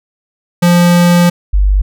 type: tone pair in turn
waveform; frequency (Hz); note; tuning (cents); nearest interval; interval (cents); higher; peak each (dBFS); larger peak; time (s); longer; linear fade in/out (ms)
square / sine; 174.61 / 49; F3 / G1; 0 / 0; octave + minor seventh; 2200; first; -6; neither; 0.62-1.3 / 1.53-1.82; first; 10
effects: none